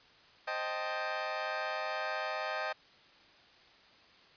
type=chord; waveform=20% pulse; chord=A half-diminished seventh; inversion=first; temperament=equal; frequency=523.3 / 622.3 / 784 / 880 Hz; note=C5 / Eb5 / G5 / A5; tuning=0 / 0 / 0 / 0 cents; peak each=-38 / -32 / -34 / -38 dBFS; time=0.47-2.73 s; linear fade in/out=10 ms; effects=white hiss -60 dBFS RMS until 4.36 s + resampled to 11025 Hz